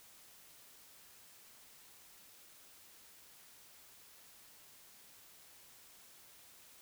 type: silence
effects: white hiss -60 dBFS RMS until 6.81 s